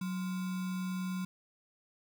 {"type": "tone with sample-and-hold", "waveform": "sine", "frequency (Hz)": 184.6, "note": "F#3", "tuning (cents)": -4, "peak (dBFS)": -33, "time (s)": [0.01, 1.25], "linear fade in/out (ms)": 5, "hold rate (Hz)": 1225, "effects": []}